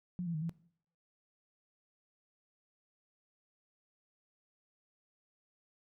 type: tone with pitch steps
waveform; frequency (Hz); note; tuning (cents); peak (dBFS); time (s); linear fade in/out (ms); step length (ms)
sine; 179 / 168.7 / 154.7 / 166.9; F3 / E3 / D#3 / E3; +43 / +40 / -10 / +22; -34; 0.19-0.494; 0; 76
effects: noise-tail reverb RT60 0.6 s tail -19 dB re dry